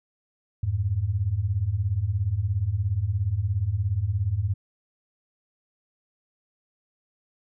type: beating tone pair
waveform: sine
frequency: 87.31 / 104.31 Hz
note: F2 / G#2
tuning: 0 / +8 cents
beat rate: 17 Hz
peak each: -27 / -24 dBFS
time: 0.63-4.54 s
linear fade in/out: 5 ms
effects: none